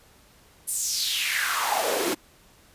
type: noise with high-pass filter sweep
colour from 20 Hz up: pink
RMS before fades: -26 dBFS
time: 0.67-2.15 s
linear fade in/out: 20 ms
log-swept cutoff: 9800 to 290 Hz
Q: 3.9
effects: pink hiss -56 dBFS RMS until 2.74 s + resampled to 32000 Hz